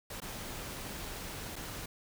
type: noise with dropouts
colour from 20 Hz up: pink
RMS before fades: -42 dBFS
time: 0.1-1.86 s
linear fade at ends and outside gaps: 5 ms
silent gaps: 0.203-0.218 / 1.558-1.562 s
effects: none